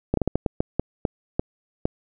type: slowing click train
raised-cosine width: 2 ms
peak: -7 dBFS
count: 11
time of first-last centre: 0.14-1.855 s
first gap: 33 ms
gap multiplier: 1.34
effects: none